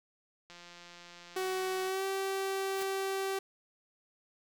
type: click train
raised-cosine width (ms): 0.2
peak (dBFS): -34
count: 242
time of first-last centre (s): 0.5-1.885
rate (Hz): 174
type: tone with pitch glide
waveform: sawtooth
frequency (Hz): 374.8 to 387.1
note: F#4 to G4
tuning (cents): +22 to -22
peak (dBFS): -28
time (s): 1.36-3.39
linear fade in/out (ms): 5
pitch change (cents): +56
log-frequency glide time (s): 1.84-2.04
type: noise with exponential growth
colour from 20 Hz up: white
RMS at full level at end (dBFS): -39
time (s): 2.67-2.83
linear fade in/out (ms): 5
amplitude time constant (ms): 34
effects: none